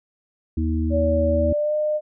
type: harmonic tone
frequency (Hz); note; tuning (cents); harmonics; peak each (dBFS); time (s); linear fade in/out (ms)
79.7; D#2; +42; 1 / 3 / 4; -21 / -26 / -27; 0.57-1.53; 5
type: tone with pitch glide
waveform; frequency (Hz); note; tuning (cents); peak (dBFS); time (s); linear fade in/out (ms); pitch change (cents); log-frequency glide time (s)
sine; 569 to 606.3; C#5 to D#5; +45 to -45; -19; 0.9-2.01; 50; +110; 1.27-1.75
effects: none